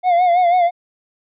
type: tone with vibrato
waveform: triangle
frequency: 709 Hz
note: F5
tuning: 26 cents sharp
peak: -9 dBFS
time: 0.03-0.71 s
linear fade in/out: 50 ms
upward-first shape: sine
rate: 6.1 Hz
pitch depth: 65 cents each way
effects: resampled to 8000 Hz